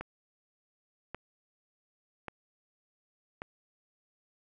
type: click train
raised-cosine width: 0.5 ms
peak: -23 dBFS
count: 4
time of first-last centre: 0.01-3.419 s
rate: 0.88 Hz
effects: none